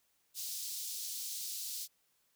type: high-pass noise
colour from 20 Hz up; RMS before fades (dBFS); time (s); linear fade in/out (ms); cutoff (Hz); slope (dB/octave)
pink; -41; 0.34-1.88; 50; 4200; 24
effects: white hiss -75 dBFS RMS until 2.35 s